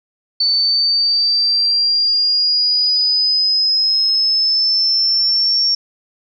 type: exponential sweep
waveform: sine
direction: up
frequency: 4504 to 5500 Hz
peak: -12 dBFS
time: 0.4-5.75 s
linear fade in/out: 5 ms
effects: none